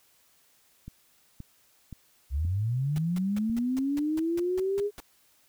click train, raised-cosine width 5 ms, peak -28 dBFS, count 6, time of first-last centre 0.88-3.498 s, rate 1.91 Hz
sine linear sweep, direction up, 63.2 to 416.6 Hz, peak -25 dBFS, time 2.3-4.91 s, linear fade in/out 50 ms
pink noise bursts, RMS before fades -42 dBFS, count 11, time 2.96-5.002 s, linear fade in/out 0 ms, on 22 ms, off 180 ms
effects white hiss -64 dBFS RMS until 5.48 s

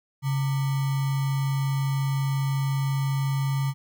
sine tone with sample-and-hold, 137.2 Hz, C#3, 17 cents flat, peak -22 dBFS, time 0.22-3.74 s, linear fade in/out 50 ms, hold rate 1050 Hz, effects none

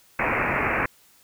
white low-pass noise, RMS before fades -24 dBFS, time 0.19-0.86 s, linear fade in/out 5 ms, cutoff 2500 Hz, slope 96 dB/octave, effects white hiss -57 dBFS RMS until 1.23 s

